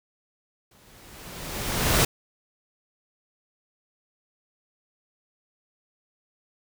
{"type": "noise with exponential growth", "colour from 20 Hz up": "pink", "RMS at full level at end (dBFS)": -18, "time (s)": [0.71, 2.05], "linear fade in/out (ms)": 5, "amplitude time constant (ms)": 290, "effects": []}